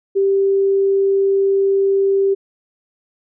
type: tone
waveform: sine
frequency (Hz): 392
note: G4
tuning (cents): 0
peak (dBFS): -12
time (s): 0.15-2.35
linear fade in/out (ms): 20
effects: none